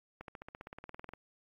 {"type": "accelerating click train", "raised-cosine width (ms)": 0.5, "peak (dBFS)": -30, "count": 17, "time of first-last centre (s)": [0.21, 1.136], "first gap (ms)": 72, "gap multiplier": 0.97, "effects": ["AAC 32 kbps"]}